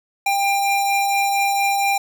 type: tone pair together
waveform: square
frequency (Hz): 794.9 / 2389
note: G5 / D7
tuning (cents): +24 / +29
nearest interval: octave + perfect fifth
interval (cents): 1905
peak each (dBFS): -18 / -25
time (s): 0.26-1.98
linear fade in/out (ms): 5
effects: none